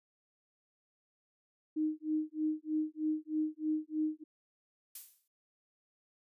sine tone with tremolo, 309.7 Hz, D#4, 8 cents flat, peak -28 dBFS, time 1.76-4.24 s, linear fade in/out 10 ms, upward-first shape sine, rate 3.2 Hz, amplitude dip 100%
violet noise with exponential decay, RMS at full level -39 dBFS, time 4.95-5.28 s, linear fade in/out 5 ms, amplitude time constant 70 ms
effects resampled to 32000 Hz

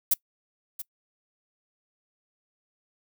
violet noise with echo, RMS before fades -21 dBFS, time 0.11-0.14 s, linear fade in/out 5 ms, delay 680 ms, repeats 1, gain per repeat -14 dB, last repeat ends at 0.82 s, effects noise-tail reverb RT60 0.1 s tail -24 dB re dry

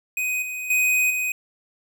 square tone with level steps, 2502 Hz, D#7, 9 cents sharp, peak -23 / -29 / -18 / -23 dBFS, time 0.17-1.32 s, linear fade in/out 2 ms, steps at 0.42 / 0.7 / 1.1 s, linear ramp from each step 5 ms, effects none

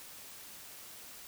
silence, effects white hiss -50 dBFS RMS until 1.27 s

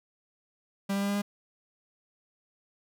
45% pulse tone with pitch steps, 197.4 / 198.89 / 200.4 / 201.9 / 203.4 Hz, G3 / G3 / G3 / G#3 / G#3, +12 / +25 / +38 / -49 / -36 cents, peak -27 dBFS, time 0.89-1.22 s, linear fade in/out 10 ms, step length 66 ms, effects none

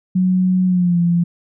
sine tone with pitch glide, 184.4 to 172.05 Hz, F#3 to F3, -6 to -26 cents, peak -12 dBFS, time 0.15-1.24 s, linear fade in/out 10 ms, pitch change -120 cents, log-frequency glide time 0.66-0.99 s, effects none

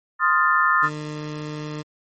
sine chord, F dominant seventh, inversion second, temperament equal with one note detuned, 1046.5 / 1244.5 / 1396.9 / 1773.3 Hz, C6 / Eb6 / F6 / A6, 0 / 0 / 0 / +13 cents, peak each -22 / -19 / -22 / -21 dBFS, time 0.19-0.9 s, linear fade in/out 50 ms
20% pulse tone, 151.2 Hz, D#3, 49 cents flat, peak -24 dBFS, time 0.82-1.83 s, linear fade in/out 20 ms
effects MP3 32 kbps

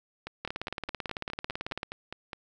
two click trains, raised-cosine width 0.3 ms, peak -17 / -21 dBFS, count 26 / 11, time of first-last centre 0.45-1.831 / 0.27-2.332 s, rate 18.1 / 4.85 Hz, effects none

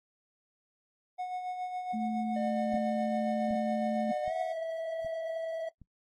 triangle tone with tremolo, 731 Hz, F#5, 21 cents flat, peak -30 dBFS, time 1.18-4.53 s, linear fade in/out 20 ms, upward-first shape sine, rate 7.2 Hz, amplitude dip 45%
sine tone, 220 Hz, A3, in tune, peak -31 dBFS, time 1.94-4.12 s, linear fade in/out 10 ms
triangle tone with pitch glide, 602 to 652.7 Hz, D5 to E5, +43 to -17 cents, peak -31 dBFS, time 2.36-5.69 s, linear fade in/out 5 ms, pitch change +140 cents, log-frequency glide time 4.24-4.33 s
click train, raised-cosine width 5 ms, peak -38 dBFS, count 5, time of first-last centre 2.74-5.817 s, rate 1.3 Hz
effects noise-tail reverb RT60 0.1 s tail -21 dB re dry + AAC 32 kbps

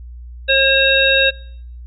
harmonic tone, 539 Hz, C#5, 49 cents flat, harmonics 1 / 3 / 5 / 7, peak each -16 / -16 / -16 / -16 dBFS, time 0.48-1.31 s, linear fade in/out 20 ms, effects noise-tail reverb RT60 0.7 s tail -26 dB re dry + added 60 Hz sine -31 dBFS peak until 1.86 s

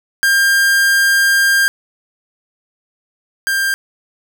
45% pulse tone pair in turn, 1600 / 1592.3 Hz, G6 / G6, +35 / +27 cents, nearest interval unison, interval 8 cents, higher first, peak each -10 / -14 dBFS, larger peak first, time 0.23-1.68 / 3.47-3.74 s, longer first, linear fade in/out 0 ms, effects none

